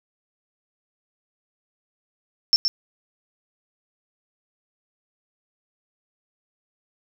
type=tone with echo; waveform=sine; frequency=5390 Hz; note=E8; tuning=38 cents sharp; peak=-12 dBFS; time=2.53-2.56 s; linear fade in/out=0 ms; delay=120 ms; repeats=1; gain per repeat=-6 dB; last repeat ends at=2.68 s; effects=none